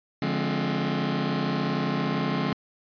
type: chord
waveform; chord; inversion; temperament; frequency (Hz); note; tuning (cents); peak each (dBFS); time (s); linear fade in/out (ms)
sawtooth; D half-diminished seventh; none; just; 146.83 / 176.2 / 211.4 / 264.3; D3 / F3 / Ab3 / C4; 0 / +16 / +31 / +18; -26; 0.22-2.53; 2
effects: resampled to 11025 Hz